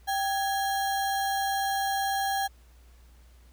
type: tone with sample-and-hold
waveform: sine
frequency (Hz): 784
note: G5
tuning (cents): 0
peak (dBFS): -25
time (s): 0.07-2.48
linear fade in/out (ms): 20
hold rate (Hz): 2450
effects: added 60 Hz sine -52 dBFS peak until 3.52 s + pink hiss -63 dBFS RMS until 3.52 s